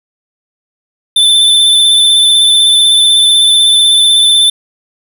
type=tone with vibrato; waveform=square; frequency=3530 Hz; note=A7; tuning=5 cents sharp; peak=-5 dBFS; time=1.16-4.5 s; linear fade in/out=5 ms; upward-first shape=sine; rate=16 Hz; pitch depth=24 cents each way; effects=none

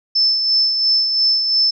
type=tone with tremolo; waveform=sine; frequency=5274 Hz; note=E8; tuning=in tune; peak=-11 dBFS; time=0.15-1.71 s; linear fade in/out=10 ms; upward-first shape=sine; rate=2.9 Hz; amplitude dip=45%; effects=none

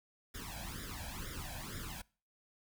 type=noise with flanger; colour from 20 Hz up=pink; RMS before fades=-44 dBFS; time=0.34-2.02 s; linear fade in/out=10 ms; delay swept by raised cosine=0.56 to 1.26 ms; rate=2.1 Hz; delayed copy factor=+0.9; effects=noise-tail reverb RT60 0.4 s tail -24 dB re dry

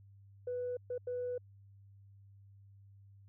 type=tone bursts at uneven times; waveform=sine; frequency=493.9 Hz; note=B4; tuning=in tune; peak=-34 dBFS; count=3; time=0.47-0.77 / 0.9-0.98 / 1.07-1.38 s; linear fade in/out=5 ms; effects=tanh soft clip ceiling -31 dBFS + added 99 Hz sine -56 dBFS peak until 3.28 s

